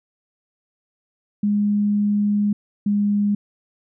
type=tone pair in turn; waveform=sine; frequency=206.2 / 204.9 Hz; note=G#3 / G#3; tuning=-12 / -23 cents; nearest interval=unison; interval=11 cents; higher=first; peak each=-16 dBFS; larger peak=neither; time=1.43-2.53 / 2.86-3.35 s; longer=first; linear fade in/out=5 ms; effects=none